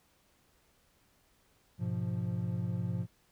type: chord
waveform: triangle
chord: F diminished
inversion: first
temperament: equal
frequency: 103.83 / 123.47 / 174.61 Hz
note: Ab2 / Cb3 / F3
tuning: 0 / 0 / 0 cents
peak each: -34 dBFS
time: 1.78-3.07 s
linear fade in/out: 50 ms
effects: pink hiss -69 dBFS RMS until 3.31 s